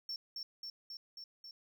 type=tone with echo; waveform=triangle; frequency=5430 Hz; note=F8; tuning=50 cents flat; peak=-37 dBFS; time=0.09-0.16 s; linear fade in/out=2 ms; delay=270 ms; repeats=5; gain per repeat=-2 dB; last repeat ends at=1.51 s; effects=none